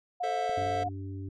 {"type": "tone", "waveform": "sine", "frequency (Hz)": 718, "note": "F5", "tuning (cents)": 48, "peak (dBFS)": -29, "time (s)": [0.2, 0.89], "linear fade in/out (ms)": 10}
{"type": "chord", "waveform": "square", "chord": "A minor", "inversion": "none", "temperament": "just", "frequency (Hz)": [440, 528, 660], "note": ["A4", "C5", "E5"], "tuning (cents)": [0, 16, 2], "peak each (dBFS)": [-37, -39, -37], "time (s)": [0.23, 0.84], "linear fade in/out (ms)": 10}
{"type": "clicks", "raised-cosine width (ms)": 3, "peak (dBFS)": -35, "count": 8, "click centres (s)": [0.495, 0.581, 0.623, 0.668, 0.701, 0.755, 0.823, 0.867]}
{"type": "harmonic tone", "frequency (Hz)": 96.7, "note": "G2", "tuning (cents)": -23, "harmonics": [1, 3, 4], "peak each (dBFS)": [-36, -42, -49], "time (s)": [0.57, 1.29], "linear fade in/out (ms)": 5}
{"effects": ["low-pass 5000 Hz 12 dB/octave"]}